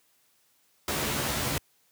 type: noise with comb filter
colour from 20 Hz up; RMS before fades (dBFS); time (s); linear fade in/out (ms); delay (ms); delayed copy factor
pink; -29; 0.88-1.58; 2; 14; +0.75
effects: white hiss -67 dBFS RMS until 1.91 s + high-pass 80 Hz 12 dB/octave